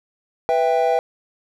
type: chord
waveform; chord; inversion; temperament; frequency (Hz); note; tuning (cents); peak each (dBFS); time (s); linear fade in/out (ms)
triangle; E minor; second; just; 494.4 / 659.3 / 791.1; B4 / E5 / G5; +2 / 0 / +16; -18; 0.49-0.99; 0
effects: none